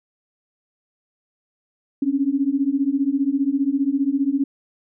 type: beating tone pair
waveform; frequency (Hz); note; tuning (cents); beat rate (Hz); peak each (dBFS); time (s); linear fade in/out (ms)
sine; 268.1 / 283.1; C4 / C#4; +42 / +37; 15; -21 / -20; 2.02-4.44; 5
effects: none